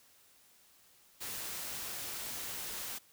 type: noise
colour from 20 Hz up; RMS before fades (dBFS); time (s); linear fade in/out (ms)
white; -41; 1.2-2.99; 20
effects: white hiss -64 dBFS RMS until 3.12 s